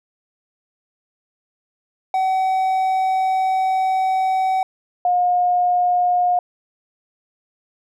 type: tone pair in turn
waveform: triangle / sine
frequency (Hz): 757 / 715.7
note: F#5 / F5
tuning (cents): +39 / +42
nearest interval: minor second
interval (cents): 97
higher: first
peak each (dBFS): -14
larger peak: neither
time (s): 2.14-4.63 / 5.05-6.39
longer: first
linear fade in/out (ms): 2
effects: none